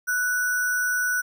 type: tone with sample-and-hold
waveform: sine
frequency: 1480 Hz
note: F#6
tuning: in tune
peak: -21 dBFS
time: 0.07-1.22 s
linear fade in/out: 20 ms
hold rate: 7350 Hz
effects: none